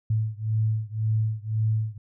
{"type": "beating tone pair", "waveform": "sine", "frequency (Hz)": [108.7, 110.6], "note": ["A2", "A2"], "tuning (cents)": [-21, 9], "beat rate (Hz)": 1.9, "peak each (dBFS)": [-25, -26], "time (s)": [0.1, 1.98], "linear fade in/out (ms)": 5, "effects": []}